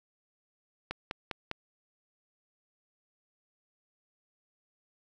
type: click train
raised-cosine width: 0.3 ms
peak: -18 dBFS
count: 4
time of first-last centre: 0.91-1.514 s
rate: 4.97 Hz
effects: none